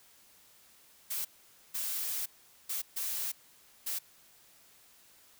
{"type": "noise bursts at uneven times", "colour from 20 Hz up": "blue", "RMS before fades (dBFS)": -35, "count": 5, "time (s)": [[1.1, 1.25], [1.74, 2.26], [2.69, 2.82], [2.96, 3.32], [3.86, 3.99]], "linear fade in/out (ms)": 10, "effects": ["white hiss -61 dBFS RMS until 5.39 s"]}